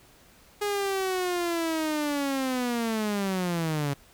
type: linear sweep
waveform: sawtooth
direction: down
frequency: 415.3 to 138.3 Hz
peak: -22 dBFS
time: 0.61-3.94 s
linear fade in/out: 10 ms
effects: pink hiss -56 dBFS RMS until 4.13 s